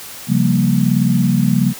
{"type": "chord", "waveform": "sine", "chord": "G half-diminished seventh", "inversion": "second", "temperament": "equal with one note detuned", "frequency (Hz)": [135.9, 174.61, 196, 233.1], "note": ["Db3", "F3", "G3", "Bb3"], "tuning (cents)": [-34, 0, 0, 0], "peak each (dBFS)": -17, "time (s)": [0.27, 1.74], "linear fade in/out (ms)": 50, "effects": ["white hiss -33 dBFS RMS until 1.79 s"]}